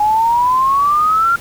sine exponential sweep, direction up, 830.6 to 1398 Hz, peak -10 dBFS, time 0-1.36 s, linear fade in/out 5 ms, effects pink hiss -35 dBFS RMS until 1.4 s

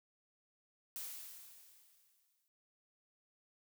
blue noise with exponential decay, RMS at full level -43 dBFS, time 0.96-2.48 s, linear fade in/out 0 ms, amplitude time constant 330 ms, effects none

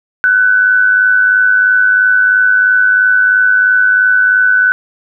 sine tone with amplitude modulation, 1501 Hz, F#6, 24 cents sharp, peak -4 dBFS, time 0.24-4.72 s, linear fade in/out 0 ms, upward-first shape sine, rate 103 Hz, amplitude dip 50%, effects none

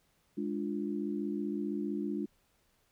sine chord, D diminished, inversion second, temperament equal, 207.7 / 293.7 / 349.2 Hz, Ab3 / D4 / F4, 0 / 0 / 0 cents, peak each -36 / -36 / -38 dBFS, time 0.37-2.26 s, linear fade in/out 10 ms, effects pink hiss -72 dBFS RMS until 2.91 s

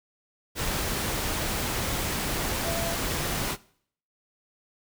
sine tone in noise, 672 Hz, E5, 33 cents sharp, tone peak -32 dBFS, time 2.62-2.97 s, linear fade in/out 50 ms, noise pink, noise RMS -29 dBFS, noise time 0.55-3.57 s, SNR -6 dB, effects noise-tail reverb RT60 0.6 s tail -21 dB re dry

